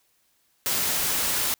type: noise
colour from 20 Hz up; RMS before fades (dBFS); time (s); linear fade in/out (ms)
white; -25; 0.66-1.54; 0
effects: white hiss -67 dBFS RMS until 1.59 s